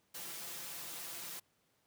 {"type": "noise with comb filter", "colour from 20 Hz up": "white", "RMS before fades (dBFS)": -45, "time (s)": [0.14, 1.4], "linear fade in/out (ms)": 10, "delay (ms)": 5.9, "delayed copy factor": 0.65, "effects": ["pink hiss -75 dBFS RMS until 1.86 s", "high-pass 100 Hz 12 dB/octave"]}